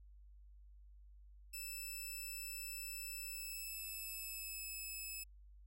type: tone with pitch glide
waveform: 5% pulse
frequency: 2637 to 2595 Hz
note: E7 to E7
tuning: 0 to -28 cents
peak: -36 dBFS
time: 1.53-5.24 s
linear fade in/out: 10 ms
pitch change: -28 cents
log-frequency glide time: 3.19-4.62 s
effects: added 50 Hz sine -57 dBFS peak until 5.66 s